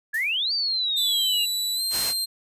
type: exponential two-way sweep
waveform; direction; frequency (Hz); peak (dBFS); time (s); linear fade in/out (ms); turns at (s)
sine; up then down; 1661.2 to 4699 to 2759; -22; 0.13-1.46; 20; 0.53
type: noise with exponential decay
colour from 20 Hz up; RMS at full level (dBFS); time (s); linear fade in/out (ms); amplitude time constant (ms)
violet; -33; 0.14-0.53; 2; 84
type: tone with pitch glide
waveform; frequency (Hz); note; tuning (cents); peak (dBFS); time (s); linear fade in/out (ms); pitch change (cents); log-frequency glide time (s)
sawtooth; 3951 to 4169; B7 to C8; 0 to -7; -21; 0.96-2.26; 20; +93; 1.75-1.82
type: noise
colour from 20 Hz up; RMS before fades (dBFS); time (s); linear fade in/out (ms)
white; -28; 1.9-2.14; 50
effects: resampled to 32000 Hz